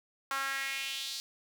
sawtooth tone with high-pass filter sweep, 271.7 Hz, C#4, 35 cents flat, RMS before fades -36 dBFS, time 0.31-1.2 s, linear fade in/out 0 ms, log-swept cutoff 1200 to 4500 Hz, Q 2.9, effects none

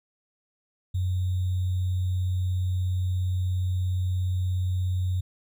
sine tone with sample-and-hold, 91.7 Hz, F#2, 15 cents flat, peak -23 dBFS, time 0.94-5.21 s, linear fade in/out 10 ms, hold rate 3675 Hz, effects none

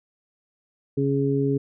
harmonic tone, 138.59 Hz, C#3, in tune, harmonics 1 / 2 / 3, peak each -24 / -24 / -24 dBFS, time 0.97-1.58 s, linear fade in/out 10 ms, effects none

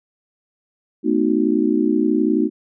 sine chord, B dominant seventh, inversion third, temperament equal with one note detuned, 220 / 252.1 / 311.1 / 370 Hz, A3 / B3 / D#4 / F#4, 0 / +36 / 0 / 0 cents, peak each -21 / -21 / -18 / -22 dBFS, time 1.03-2.5 s, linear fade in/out 50 ms, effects none

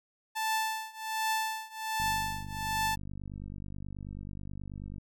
sawtooth tone with tremolo, 880 Hz, A5, in tune, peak -23 dBFS, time 0.35-2.96 s, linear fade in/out 20 ms, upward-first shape triangle, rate 1.3 Hz, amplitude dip 95%
click train, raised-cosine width 5 ms, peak -30 dBFS, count 148, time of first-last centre 2-4.982 s, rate 49.3 Hz
effects none

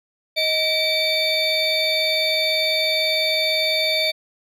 triangle tone cluster, 629 / 2311 / 3605 / 4519 Hz, D#5 / D7 / A7 / C#8, +19 / -28 / +41 / +33 cents, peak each -22 dBFS, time 0.36-4.12 s, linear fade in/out 20 ms, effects none

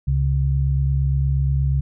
sine tone pair together, 68.5 / 137 Hz, C#2 / C#3, -20 / -20 cents, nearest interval octave, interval 1200 cents, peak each -19 / -19 dBFS, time 0.07-1.81 s, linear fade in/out 10 ms, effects none

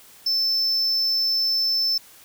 triangle tone, 5290 Hz, E8, 5 cents sharp, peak -18 dBFS, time 0.26-1.98 s, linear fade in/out 5 ms, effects white hiss -49 dBFS RMS until 2.24 s

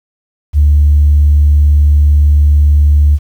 sine tone, 73.5 Hz, D2, 2 cents sharp, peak -3 dBFS, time 0.53-3.19 s, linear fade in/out 50 ms, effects tanh soft clip ceiling 0 dBFS + 7-bit

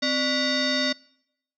sine tone with frequency modulation, 1975.5 Hz, B6, in tune, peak -21 dBFS, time 0.02-0.93 s, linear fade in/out 10 ms, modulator 858 Hz, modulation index 3.5, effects noise-tail reverb RT60 0.8 s tail -26 dB re dry

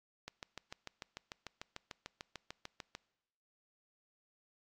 click train, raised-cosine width 0.2 ms, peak -26 dBFS, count 19, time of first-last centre 0.28-2.951 s, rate 6.74 Hz, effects noise-tail reverb RT60 1.0 s tail -23 dB re dry + AAC 64 kbps

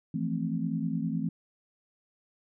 sine chord, F major seventh, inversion third, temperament equal, 164.81 / 174.61 / 220 / 261.6 Hz, E3 / F3 / A3 / C4, 0 / 0 / 0 / 0 cents, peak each -32 / -36 / -33 / -34 dBFS, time 0.14-1.29 s, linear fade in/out 5 ms, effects none

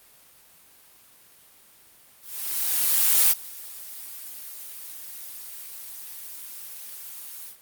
blue noise with ADSR envelope, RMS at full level -17 dBFS, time 2.21-7.57 s, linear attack 1100 ms, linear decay 29 ms, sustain -22 dB, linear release 92 ms, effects white hiss -54 dBFS RMS until 7.61 s + Opus 32 kbps

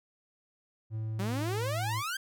triangle tone, 110 Hz, A2, in tune, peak -30 dBFS, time 0.9-2.03 s, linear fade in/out 50 ms
sawtooth exponential sweep, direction up, 183.6 to 1618 Hz, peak -29 dBFS, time 1.19-2.17 s, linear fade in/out 5 ms
effects none

